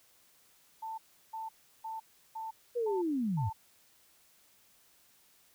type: tone bursts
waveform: sine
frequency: 889 Hz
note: A5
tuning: 18 cents sharp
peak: -37 dBFS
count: 6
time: 0.82-3.53 s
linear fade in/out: 10 ms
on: 160 ms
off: 350 ms
type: linear sweep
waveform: sine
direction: down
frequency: 493.9 to 87 Hz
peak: -29 dBFS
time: 2.75-3.5 s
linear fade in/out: 20 ms
effects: white hiss -65 dBFS RMS until 5.54 s